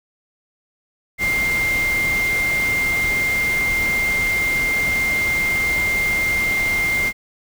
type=tone in noise; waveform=sine; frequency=2100 Hz; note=C7; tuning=6 cents sharp; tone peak=-17 dBFS; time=1.18-7.13 s; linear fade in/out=50 ms; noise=pink; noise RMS=-28 dBFS; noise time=1.18-7.13 s; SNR=+8 dB; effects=none

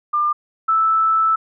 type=tone pair in turn; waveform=sine; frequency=1198 / 1315.7 Hz; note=D6 / E6; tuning=+34 / -4 cents; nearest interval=major second; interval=162 cents; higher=second; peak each=-15 / -13 dBFS; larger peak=second; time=0.13-0.33 / 0.68-1.36 s; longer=second; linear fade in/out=10 ms; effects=none

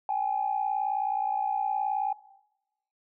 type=tone pair together; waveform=sine; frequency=784 / 843.1 Hz; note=G5 / G#5; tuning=0 / +26 cents; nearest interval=minor second; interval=126 cents; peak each=-28 dBFS; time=0.09-2.13 s; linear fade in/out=2 ms; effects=noise-tail reverb RT60 0.9 s tail -18 dB re dry + tanh soft clip ceiling -18 dBFS

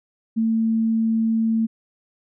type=tone; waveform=sine; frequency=224.4 Hz; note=A3; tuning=34 cents sharp; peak=-17 dBFS; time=0.36-1.67 s; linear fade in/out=20 ms; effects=none

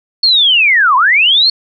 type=linear two-way sweep; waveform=sine; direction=down then up; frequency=4388 to 964 to 4388 Hz; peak=-6 dBFS; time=0.23-1.5 s; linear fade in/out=5 ms; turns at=0.96 s; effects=none

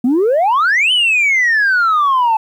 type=exponential two-way sweep; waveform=sine; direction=up then down; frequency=233.1 to 3074 to 864 Hz; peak=-8 dBFS; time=0.04-2.37 s; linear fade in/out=5 ms; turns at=0.92 s; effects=tanh soft clip ceiling -8 dBFS + 8-bit

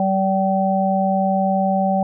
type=harmonic tone; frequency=192.2 Hz; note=G3; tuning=34 cents flat; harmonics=1 / 3 / 4; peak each=-19 / -22 / -19 dBFS; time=0-2.03 s; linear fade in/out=2 ms; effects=none

